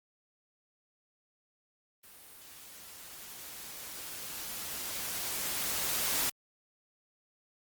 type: noise with level ramp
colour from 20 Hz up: white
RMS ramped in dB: -54 to -30 dBFS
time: 2.03-6.3 s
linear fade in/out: 10 ms
effects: Opus 32 kbps